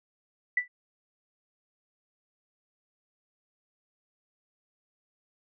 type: tone with exponential decay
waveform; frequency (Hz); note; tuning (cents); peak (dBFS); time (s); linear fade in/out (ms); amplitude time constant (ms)
sine; 1975; B6; 0; -19; 0.57-0.68; 5; 23
effects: none

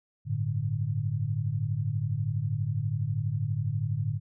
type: chord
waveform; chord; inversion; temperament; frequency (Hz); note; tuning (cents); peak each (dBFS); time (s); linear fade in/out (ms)
sine; G suspended second; none; just; 98 / 110.25 / 147; G2 / A2 / D3; 0 / +4 / +2; -34 / -29 / -31; 0.25-4.2; 50
effects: none

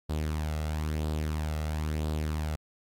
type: tone with flanger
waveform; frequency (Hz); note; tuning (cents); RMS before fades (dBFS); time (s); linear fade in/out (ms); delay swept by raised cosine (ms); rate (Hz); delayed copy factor
sawtooth; 77; D#2; -17; -31; 0.09-2.56; 10; 0.23 to 1.53; 1; +0.5
effects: AAC 64 kbps

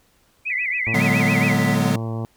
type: tone with vibrato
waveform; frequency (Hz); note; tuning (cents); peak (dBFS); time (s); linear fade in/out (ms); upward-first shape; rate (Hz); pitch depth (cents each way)
sine; 2283; D7; -50; -22; 0.45-1.54; 20; sine; 7.2; 210
type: tone bursts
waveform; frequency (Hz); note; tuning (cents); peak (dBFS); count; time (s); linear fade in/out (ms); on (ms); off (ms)
sine; 1975.5; B6; 0; -25; 7; 0.5-1.746; 2; 160; 21
type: harmonic tone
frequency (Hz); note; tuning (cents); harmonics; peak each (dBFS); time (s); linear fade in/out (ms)
113.2; A2; +50; 1 / 2 / 3 / 4 / 5 / 6 / 7 / 8 / 9 / 10; -25 / -31 / -35 / -37 / -39 / -41 / -42 / -43 / -44 / -45; 0.87-2.25; 0
type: chord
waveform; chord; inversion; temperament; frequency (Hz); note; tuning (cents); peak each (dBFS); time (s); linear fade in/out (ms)
square; G# half-diminished seventh; second; equal; 146.83 / 185 / 207.7 / 246.9; D3 / F#3 / G#3 / B3; 0 / 0 / 0 / 0; -24; 0.94-1.96; 5
effects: pink hiss -60 dBFS RMS until 2.36 s

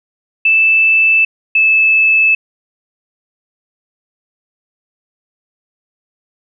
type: tone pair in turn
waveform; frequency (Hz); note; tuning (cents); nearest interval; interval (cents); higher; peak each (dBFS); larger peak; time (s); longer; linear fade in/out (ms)
sine; 2637 / 2616; E7 / E7; 0 / -14; unison; 14; first; -7; neither; 0.45-1.25 / 1.55-2.35; neither; 5
effects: none

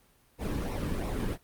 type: noise with flanger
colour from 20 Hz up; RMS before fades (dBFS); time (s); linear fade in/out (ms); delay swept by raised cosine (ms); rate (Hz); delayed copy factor
brown; -32; 0.38-1.38; 50; 0.63 to 1.54; 2.9; -0.55
effects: pink hiss -64 dBFS RMS until 1.43 s + Opus 32 kbps

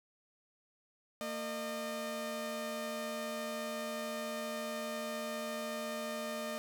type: tone pair together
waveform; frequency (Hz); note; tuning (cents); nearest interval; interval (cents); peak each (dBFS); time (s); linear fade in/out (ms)
sawtooth; 228.1 / 610; A#3 / D#5; -37 / -34; octave + perfect fourth; 1703; -38 / -35; 1.21-6.58; 0
effects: none

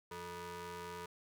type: ring-modulated tone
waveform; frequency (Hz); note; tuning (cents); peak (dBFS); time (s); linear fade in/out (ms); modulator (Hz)
sawtooth; 263.5; C4; +12; -37; 0.11-1.06; 5; 701
effects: none

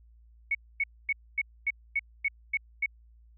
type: tone bursts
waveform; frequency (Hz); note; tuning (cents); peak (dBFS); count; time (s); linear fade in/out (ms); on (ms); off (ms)
sine; 2217; C#7; 0; -24; 9; 0.51-2.861; 5; 39; 250
effects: added 57 Hz sine -54 dBFS peak until 3.37 s

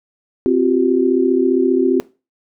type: chord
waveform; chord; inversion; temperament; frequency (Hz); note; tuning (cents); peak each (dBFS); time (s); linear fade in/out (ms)
sine; C suspended fourth; none; equal with one note detuned; 261.6 / 349.2 / 384.2; C4 / F4 / G4; 0 / 0 / -35; -16; 0.46-2; 0
effects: noise-tail reverb RT60 0.3 s tail -20 dB re dry

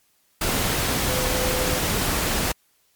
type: tone in noise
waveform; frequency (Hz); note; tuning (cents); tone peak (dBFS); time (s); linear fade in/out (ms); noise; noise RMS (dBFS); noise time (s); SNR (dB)
sine; 508; B4; +49; -27; 1.08-1.78; 5; pink; -23; 0.41-2.52; -7
effects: white hiss -64 dBFS RMS until 2.95 s + MP3 96 kbps

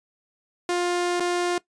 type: tone with dropouts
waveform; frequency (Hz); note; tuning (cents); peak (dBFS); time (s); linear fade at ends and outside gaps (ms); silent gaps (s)
sawtooth; 352.7; F4; +17; -18; 0.69-1.58; 2; 1.198-1.204
effects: noise-tail reverb RT60 0.1 s tail -19 dB re dry + resampled to 22050 Hz

